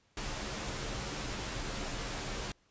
pink noise with comb filter, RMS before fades -38 dBFS, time 0.17-2.52 s, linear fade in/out 2 ms, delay 12 ms, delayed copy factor -0.5, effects pink hiss -70 dBFS RMS until 2.7 s + resampled to 16000 Hz

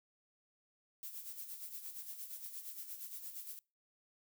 violet noise with tremolo, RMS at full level -45 dBFS, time 1.03-3.59 s, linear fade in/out 0 ms, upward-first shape sine, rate 8.6 Hz, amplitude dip 60%, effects noise-tail reverb RT60 0.3 s tail -25 dB re dry

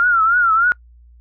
sine tone with vibrato, 1378 Hz, F6, 24 cents flat, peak -11 dBFS, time 0-0.72 s, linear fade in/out 0 ms, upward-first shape triangle, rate 3.3 Hz, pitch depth 130 cents each way, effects noise-tail reverb RT60 0.1 s tail -25 dB re dry + added 59 Hz sine -43 dBFS peak until 1.2 s

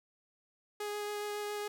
sawtooth tone with vibrato, 415.3 Hz, G#4, in tune, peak -32 dBFS, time 0.8-1.68 s, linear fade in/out 5 ms, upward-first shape sine, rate 7.2 Hz, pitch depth 9 cents each way, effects 12-bit

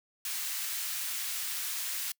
white high-pass noise, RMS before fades -35 dBFS, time 0.25-2.12 s, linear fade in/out 2 ms, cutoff 1500 Hz, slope 12 dB/octave, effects noise-tail reverb RT60 0.1 s tail -26 dB re dry

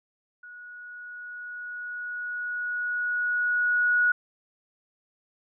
sine tone with level ramp, 1459 Hz, F#6, 25 cents flat, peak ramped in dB -42 to -18 dBFS, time 0.43-4.12 s, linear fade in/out 5 ms, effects none

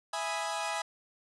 sawtooth chord, E major seventh, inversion none, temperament equal, 659.3 / 830.6 / 987.8 / 1244.5 Hz, E5 / G#5 / B5 / D#6, 0 / 0 / 0 / 0 cents, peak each -34 / -32 / -35 / -36 dBFS, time 0.13-0.82 s, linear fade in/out 5 ms, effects resampled to 24000 Hz

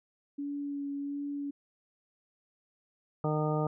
sine tone with vibrato, 283.9 Hz, C#4, 41 cents sharp, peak -33 dBFS, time 0.38-1.51 s, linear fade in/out 10 ms, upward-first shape sine, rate 1.4 Hz, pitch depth 13 cents each way
harmonic tone, 152.9 Hz, D#3, 30 cents flat, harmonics 1 / 2 / 3 / 4 / 5 / 6 / 8, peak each -30 / -36 / -34 / -36 / -38 / -41 / -39 dBFS, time 3.24-3.67 s, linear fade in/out 2 ms
effects none

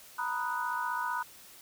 sine chord, B major seventh, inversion third, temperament equal, 932.3 / 987.8 / 1244.5 / 1480 Hz, A#5 / B5 / D#6 / F#6, 0 / 0 / 0 / 0 cents, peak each -37 / -34 / -38 / -36 dBFS, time 0.18-1.23 s, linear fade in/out 10 ms, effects white hiss -53 dBFS RMS until 1.61 s

